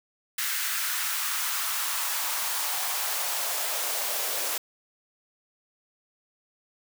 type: noise with high-pass filter sweep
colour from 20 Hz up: white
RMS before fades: -29 dBFS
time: 0.38-4.58 s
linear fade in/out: 5 ms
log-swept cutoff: 1600 to 490 Hz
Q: 2
effects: none